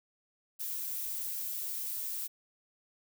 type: noise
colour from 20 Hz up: violet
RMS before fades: -37 dBFS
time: 0.59-2.28 s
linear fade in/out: 20 ms
effects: none